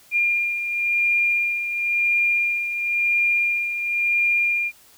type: beating tone pair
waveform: sine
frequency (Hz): 2405 / 2405.96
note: D7 / D7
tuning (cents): +41 / +41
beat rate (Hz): 0.96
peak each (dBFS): -19 / -27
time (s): 0.11-4.72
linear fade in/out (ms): 50
effects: white hiss -52 dBFS RMS until 4.97 s